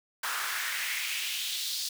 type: noise with high-pass filter sweep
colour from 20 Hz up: pink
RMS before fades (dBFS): -33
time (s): 0.23-1.89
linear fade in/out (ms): 5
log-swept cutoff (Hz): 1200 to 4600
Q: 2.6
effects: none